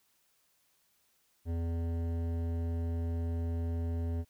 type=tone with hard clipping; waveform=triangle; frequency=83.8 Hz; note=E2; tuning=29 cents sharp; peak=-33 dBFS; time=1.45-4.25 s; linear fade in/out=50 ms; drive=17 dB; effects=white hiss -72 dBFS RMS until 4.29 s